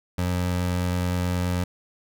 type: tone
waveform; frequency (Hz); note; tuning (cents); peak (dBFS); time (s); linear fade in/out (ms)
25% pulse; 89.4; F2; +41; -19; 0.18-1.64; 5
effects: none

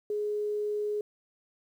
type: tone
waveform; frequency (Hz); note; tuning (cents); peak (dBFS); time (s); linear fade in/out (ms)
sine; 418.2; G#4; +12; -28; 0.1-1.01; 2
effects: 10-bit

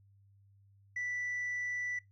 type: tone with tanh clipping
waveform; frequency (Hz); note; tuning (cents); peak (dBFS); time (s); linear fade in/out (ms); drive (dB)
sine; 1971; B6; -4; -35; 0.96-1.99; 5; 1
effects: noise-tail reverb RT60 0.2 s tail -21 dB re dry + added 99 Hz sine -61 dBFS peak until 2.11 s

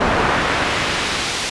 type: noise with band-pass filter sweep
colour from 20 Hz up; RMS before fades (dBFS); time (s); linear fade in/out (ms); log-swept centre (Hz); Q
brown; -19; 0-1.5; 10; 1100 to 5300; 0.73
effects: resampled to 24000 Hz

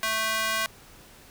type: tone with high-pass filter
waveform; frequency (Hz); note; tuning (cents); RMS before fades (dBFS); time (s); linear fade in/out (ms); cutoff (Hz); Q
square; 220.3; A3; +2; -27; 0.03-0.66; 0; 1300; 1.1
effects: pink hiss -51 dBFS RMS until 1.3 s

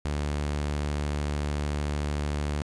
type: tone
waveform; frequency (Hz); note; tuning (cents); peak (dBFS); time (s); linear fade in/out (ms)
sawtooth; 73.42; D2; 0; -23; 0.05-2.62; 0
effects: resampled to 22050 Hz + 9-bit

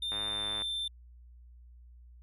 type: tone with pitch glide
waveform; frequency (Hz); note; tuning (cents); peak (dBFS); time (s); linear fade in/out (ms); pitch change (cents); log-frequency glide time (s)
triangle; 3606 to 3563; A7 to A7; +42 to +21; -31; 0.02-0.88; 5; -21; 0.2-0.49
type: click train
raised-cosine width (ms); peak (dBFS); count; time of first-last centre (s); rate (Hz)
0.5; -27; 53; 0.12-0.62; 104
effects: added 60 Hz sine -51 dBFS peak until 2.22 s

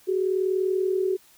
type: tone pair together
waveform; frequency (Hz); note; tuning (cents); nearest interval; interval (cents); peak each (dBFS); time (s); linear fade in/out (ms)
sine; 374.9 / 415.3; F#4 / G#4; +23 / 0; major second; 177; -22 / -28; 0.07-1.17; 20
effects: white hiss -56 dBFS RMS until 1.37 s

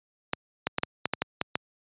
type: clicks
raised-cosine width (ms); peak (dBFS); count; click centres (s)
0.3; -9; 9; 0.334 / 0.67 / 0.784 / 0.834 / 1.056 / 1.136 / 1.22 / 1.414 / 1.555
effects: high-pass 100 Hz 12 dB/octave + resampled to 8000 Hz

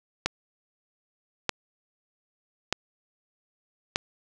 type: click train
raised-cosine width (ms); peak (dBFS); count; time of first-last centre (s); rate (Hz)
0.2; -6; 4; 0.26-3.959; 0.811
effects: none

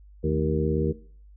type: harmonic tone with a mistuned harmonic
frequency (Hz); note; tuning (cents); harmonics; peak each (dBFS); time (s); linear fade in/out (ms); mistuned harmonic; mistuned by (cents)
78; D#2; +5; 1 / 2 / 3 / 4 / 5 / 6; -28 / -27 / -31 / -32 / -29 / -28; 0.23-0.93; 20; 3; -85
effects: noise-tail reverb RT60 0.5 s tail -20 dB re dry + added 50 Hz sine -47 dBFS peak until 1.36 s

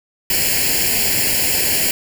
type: noise with comb filter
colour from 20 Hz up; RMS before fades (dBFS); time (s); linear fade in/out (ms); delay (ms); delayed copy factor
white; -17; 0.3-1.91; 2; 0.41; +0.85
effects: none

